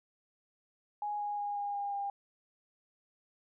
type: tone with pitch steps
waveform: sine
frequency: 830.6 / 824.9 / 819.2 / 813.5 / 807.9 / 802.3 Hz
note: G#5 / G#5 / G#5 / G#5 / G#5 / G5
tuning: 0 / -12 / -24 / -36 / -48 / +40 cents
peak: -33 dBFS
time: 1.02-2.1 s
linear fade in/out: 2 ms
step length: 180 ms
effects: none